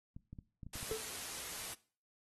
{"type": "clicks", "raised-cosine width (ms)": 5, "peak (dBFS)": -36, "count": 8, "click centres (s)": [0.165, 0.33, 0.388, 0.632, 0.666, 0.756, 0.829, 0.916]}
{"type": "noise", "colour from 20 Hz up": "white", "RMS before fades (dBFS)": -44, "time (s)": [0.73, 1.74], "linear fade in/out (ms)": 5}
{"type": "tone with exponential decay", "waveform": "triangle", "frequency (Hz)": 440, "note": "A4", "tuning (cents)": 0, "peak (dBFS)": -31, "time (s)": [0.91, 1.1], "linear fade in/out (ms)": 1, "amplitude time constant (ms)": 40}
{"effects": ["noise-tail reverb RT60 0.4 s tail -19 dB re dry", "AAC 32 kbps"]}